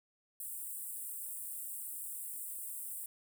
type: high-pass noise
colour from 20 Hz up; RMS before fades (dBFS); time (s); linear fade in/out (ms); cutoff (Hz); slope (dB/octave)
pink; -43; 0.4-3.06; 2; 8000; 96
effects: none